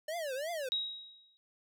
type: tone with vibrato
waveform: square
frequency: 595 Hz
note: D5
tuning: 22 cents sharp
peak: -36 dBFS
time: 0.08-0.69 s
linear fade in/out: 5 ms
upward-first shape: triangle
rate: 2.9 Hz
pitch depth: 300 cents each way
type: tone with exponential decay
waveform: sine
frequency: 3812 Hz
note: A#7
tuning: 38 cents sharp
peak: -28 dBFS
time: 0.72-1.37 s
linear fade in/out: 0 ms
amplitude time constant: 140 ms
effects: none